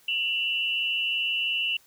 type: tone pair together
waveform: sine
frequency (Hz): 2707 / 2930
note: E7 / F#7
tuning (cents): +45 / -18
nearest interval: minor second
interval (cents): 137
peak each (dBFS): -27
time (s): 0.08-1.77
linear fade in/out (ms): 5
effects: white hiss -59 dBFS RMS until 1.86 s